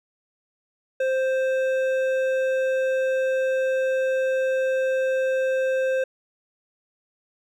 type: tone with hard clipping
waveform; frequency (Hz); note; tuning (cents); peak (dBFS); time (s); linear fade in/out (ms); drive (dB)
triangle; 524; C5; +2; -22; 1-6.04; 5; 13
effects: none